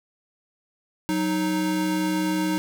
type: tone pair together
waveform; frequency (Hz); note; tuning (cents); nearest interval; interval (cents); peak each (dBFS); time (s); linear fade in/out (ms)
square; 185 / 311.1; F#3 / D#4; 0 / 0; major sixth; 900; -28 / -24; 1.09-2.58; 0
effects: none